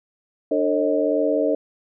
sine tone cluster, 297.3 / 447.4 / 544 / 626 Hz, D4 / A4 / C#5 / D#5, +21 / +29 / -33 / +10 cents, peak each -23 dBFS, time 0.51-1.55 s, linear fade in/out 5 ms, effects none

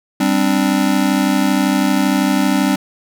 square chord, G suspended fourth, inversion none, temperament just, 196 / 261.3 / 294 Hz, G3 / C4 / D4, 0 / -2 / +2 cents, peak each -18 dBFS, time 0.2-2.76 s, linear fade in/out 5 ms, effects none

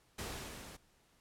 pink noise with level ramp, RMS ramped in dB -41 to -52 dBFS, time 0.18-0.77 s, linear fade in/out 10 ms, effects pink hiss -70 dBFS RMS until 1.2 s + low-pass 12000 Hz 12 dB/octave

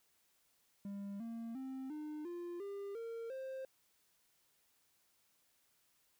triangle tone with pitch steps, 200 / 229.7 / 263.9 / 303.1 / 348.2 / 400 / 459.5 / 527.8 Hz, G3 / A#3 / C4 / D#4 / F4 / G4 / A#4 / C5, +35 / -25 / +15 / -45 / -5 / +35 / -25 / +15 cents, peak -40 dBFS, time 0.85-3.65 s, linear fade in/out 2 ms, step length 350 ms, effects white hiss -75 dBFS RMS until 6.19 s

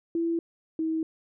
sine tone pair in turn, 334.1 / 320.5 Hz, E4 / E4, +23 / -49 cents, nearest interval minor second, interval 72 cents, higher first, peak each -24 / -25 dBFS, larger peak first, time 0.15-0.39 / 0.79-1.03 s, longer neither, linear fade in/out 2 ms, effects none

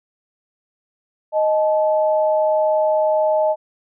sine tone pair together, 622.3 / 863.9 Hz, D#5 / A5, 0 / -32 cents, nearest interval tritone, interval 568 cents, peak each -15 / -21 dBFS, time 1.32-3.56 s, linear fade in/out 50 ms, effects none

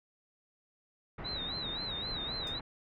pink low-pass noise, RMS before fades -43 dBFS, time 1.18-2.61 s, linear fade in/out 5 ms, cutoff 2200 Hz, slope 24 dB/octave
sine tone with vibrato, 3869 Hz, B7, 36 cents flat, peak -36 dBFS, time 1.24-2.6 s, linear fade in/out 20 ms, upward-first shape sine, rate 3.8 Hz, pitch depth 110 cents each way
10% pulse tone with exponential decay, 1244.5 Hz, D#6, in tune, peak -38 dBFS, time 2.47-2.57 s, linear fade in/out 1 ms, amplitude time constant 21 ms
effects none

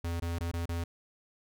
square tone with dropouts, 84.8 Hz, E2, 50 cents sharp, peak -32 dBFS, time 0.04-0.84 s, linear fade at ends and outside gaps 5 ms, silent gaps 0.2-0.221 / 0.387-0.407 / 0.515-0.536 / 0.657-0.69 s, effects none

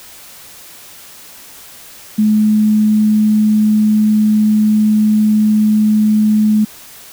sine tone, 213.6 Hz, G#3, 49 cents sharp, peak -8 dBFS, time 2.18-6.65 s, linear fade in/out 10 ms, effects white hiss -37 dBFS RMS until 7.12 s

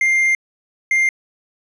triangle tone pair in turn, 2105 / 2105 Hz, C7 / C7, +10 / +10 cents, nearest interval unison, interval 0 cents, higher neither, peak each -11 dBFS, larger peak neither, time 0.01-0.35 / 0.91-1.09 s, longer first, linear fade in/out 2 ms, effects resampled to 24000 Hz

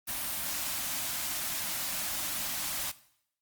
white band-stop noise, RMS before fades -34 dBFS, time 0.07-2.92 s, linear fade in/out 20 ms, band 340 to 540 Hz, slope 96 dB/octave, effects noise-tail reverb RT60 0.7 s tail -18 dB re dry + Opus 32 kbps

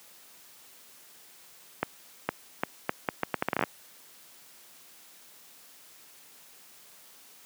accelerating click train, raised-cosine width 0.5 ms, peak -10 dBFS, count 15, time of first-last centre 1.83-3.637 s, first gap 460 ms, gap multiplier 0.75, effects white hiss -54 dBFS RMS until 7.45 s + high-pass 150 Hz 12 dB/octave

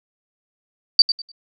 sine tone with echo, 4632 Hz, D8, 25 cents flat, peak -5 dBFS, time 0.99-1.02 s, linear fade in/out 2 ms, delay 99 ms, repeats 3, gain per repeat -12 dB, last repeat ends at 1.317 s, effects none

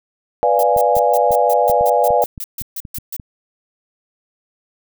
sine chord, B diminished seventh, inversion none, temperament equal with one note detuned, 493.9 / 587.3 / 696 / 830.6 Hz, B4 / D5 / F5 / Ab5, 0 / 0 / -6 / 0 cents, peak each -17 dBFS, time 0.43-2.24 s, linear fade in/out 0 ms
violet noise bursts, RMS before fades -26 dBFS, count 15, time 0.59-3.165 s, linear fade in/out 2 ms, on 41 ms, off 140 ms
clicks, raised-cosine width 5 ms, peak -19 dBFS, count 11, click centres 0.764 / 0.967 / 1.308 / 1.698 / 1.81 / 2.106 / 2.378 / 2.615 / 2.852 / 2.984 / 3.198 s
effects none

